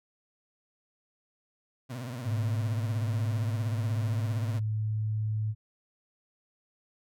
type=tone with vibrato; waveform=30% pulse; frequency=123.47 Hz; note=B2; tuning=in tune; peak=-33 dBFS; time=1.89-4.6 s; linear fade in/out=20 ms; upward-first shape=triangle; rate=17 Hz; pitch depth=160 cents each way
type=tone; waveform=sine; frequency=107.9 Hz; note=A2; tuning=33 cents flat; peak=-27 dBFS; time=2.24-5.55 s; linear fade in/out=50 ms
effects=none